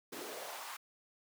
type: noise with high-pass filter sweep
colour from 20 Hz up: pink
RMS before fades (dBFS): -45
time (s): 0.12-0.77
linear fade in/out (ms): 10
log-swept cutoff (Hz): 300 to 1200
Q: 2.3
effects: none